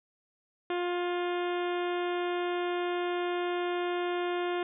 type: harmonic tone with a mistuned harmonic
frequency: 353.5 Hz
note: F4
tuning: 21 cents sharp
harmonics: 1 / 2 / 3 / 4 / 5 / 6 / 7 / 8 / 9 / 10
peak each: -30 / -36 / -40 / -42 / -44 / -46 / -47 / -48 / -49 / -50 dBFS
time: 0.7-4.63 s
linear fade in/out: 2 ms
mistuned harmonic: 5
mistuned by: -21 cents
effects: none